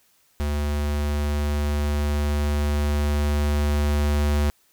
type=tone with level ramp; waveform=square; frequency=73.42 Hz; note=D2; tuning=in tune; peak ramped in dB=-23 to -19 dBFS; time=0.4-4.5 s; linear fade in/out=0 ms; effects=white hiss -62 dBFS RMS until 4.72 s